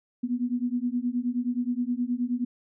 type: beating tone pair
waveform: sine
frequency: 240 / 249.5 Hz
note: B3 / B3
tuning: -49 / +18 cents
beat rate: 9.5 Hz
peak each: -28 dBFS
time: 0.23-2.45 s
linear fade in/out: 10 ms
effects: none